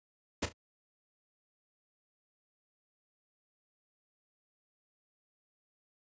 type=noise with echo; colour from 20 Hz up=pink; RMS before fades=-31 dBFS; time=0.42-0.46 s; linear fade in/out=10 ms; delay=34 ms; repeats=2; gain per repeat=-12 dB; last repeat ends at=0.528 s; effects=high-pass 60 Hz 12 dB/octave + resampled to 16000 Hz